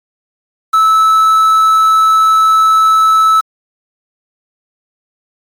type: tone with quantisation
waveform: triangle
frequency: 1306 Hz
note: E6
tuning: 17 cents flat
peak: -4 dBFS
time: 0.73-3.41 s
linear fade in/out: 10 ms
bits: 5
effects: AAC 48 kbps